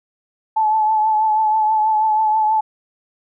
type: tone with vibrato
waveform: sine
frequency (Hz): 866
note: A5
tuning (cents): -28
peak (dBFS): -13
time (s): 0.56-2.61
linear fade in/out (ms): 10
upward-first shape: triangle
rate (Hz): 6.2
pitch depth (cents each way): 36
effects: none